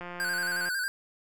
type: click train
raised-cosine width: 0.5 ms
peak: -25 dBFS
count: 120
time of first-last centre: 0.01-0.686 s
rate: 176 Hz
type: tone with vibrato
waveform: square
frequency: 1540 Hz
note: G6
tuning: 31 cents flat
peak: -29 dBFS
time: 0.2-0.88 s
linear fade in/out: 0 ms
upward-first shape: square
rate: 11 Hz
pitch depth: 58 cents each way
effects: none